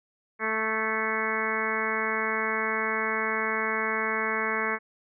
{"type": "harmonic tone with a mistuned harmonic", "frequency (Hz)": 220, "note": "A3", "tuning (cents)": 0, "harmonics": [1, 2, 3, 4, 5, 6, 7, 8, 9, 10], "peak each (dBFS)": [-37, -33, -39, -37, -33, -35, -35, -33, -34, -33], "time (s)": [0.39, 4.79], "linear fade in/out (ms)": 50, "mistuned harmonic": 8, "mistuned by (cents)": -19, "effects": []}